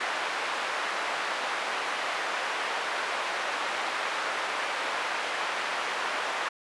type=band-pass noise; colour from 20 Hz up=white; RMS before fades=-31 dBFS; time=0-6.49 s; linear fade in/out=10 ms; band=600 to 1800 Hz; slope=12 dB/octave; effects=resampled to 24000 Hz